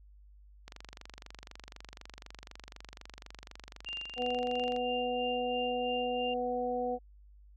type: click train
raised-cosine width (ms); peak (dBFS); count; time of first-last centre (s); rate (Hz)
0.2; -28; 99; 0.68-4.763; 24
type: tone with tremolo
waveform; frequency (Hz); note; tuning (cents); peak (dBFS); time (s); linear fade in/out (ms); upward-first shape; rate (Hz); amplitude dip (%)
sine; 2794; F7; 0; -36; 3.86-6.34; 5; sine; 3; 55
type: harmonic tone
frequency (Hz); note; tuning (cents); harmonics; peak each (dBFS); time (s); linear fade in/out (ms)
246.9; B3; 0; 1 / 2 / 3; -39 / -33 / -35; 4.16-6.99; 50
effects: added 50 Hz sine -54 dBFS peak until 7.56 s